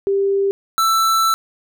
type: tone pair in turn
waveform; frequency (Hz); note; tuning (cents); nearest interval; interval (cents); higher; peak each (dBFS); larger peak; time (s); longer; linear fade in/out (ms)
sine / square; 394.8 / 1327.9; G4 / E6; +12 / +12; octave + major sixth; 2100; second; -14; neither; 0.07-0.51 / 0.78-1.34; second; 0
effects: none